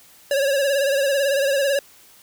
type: tone with vibrato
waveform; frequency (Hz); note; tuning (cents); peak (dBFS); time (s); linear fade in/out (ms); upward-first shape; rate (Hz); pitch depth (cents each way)
square; 554.4; C#5; 0; -18; 0.31-1.79; 2; sine; 18; 63
effects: white hiss -50 dBFS RMS until 2.22 s